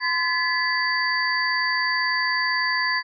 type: tone cluster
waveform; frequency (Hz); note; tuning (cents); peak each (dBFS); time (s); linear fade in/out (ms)
sine; 1024 / 1718 / 1980 / 4628; C6 / A6 / B6 / D8; -38 / -42 / +4 / -26; -26 / -24 / -25 / -27; 0-3.03; 50
effects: MP3 96 kbps